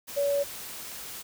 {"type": "tone in noise", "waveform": "sine", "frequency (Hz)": 567, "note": "C#5", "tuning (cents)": 39, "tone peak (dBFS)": -23, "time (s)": [0.16, 0.44], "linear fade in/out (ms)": 20, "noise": "white", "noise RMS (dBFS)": -40, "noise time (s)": [0.07, 1.23], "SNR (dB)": 14, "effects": []}